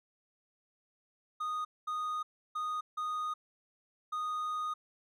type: tone bursts at uneven times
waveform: triangle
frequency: 1238 Hz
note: D#6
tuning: 9 cents flat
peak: -31 dBFS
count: 5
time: 1.4-1.65 / 1.87-2.23 / 2.55-2.81 / 2.97-3.34 / 4.12-4.74 s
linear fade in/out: 10 ms
effects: none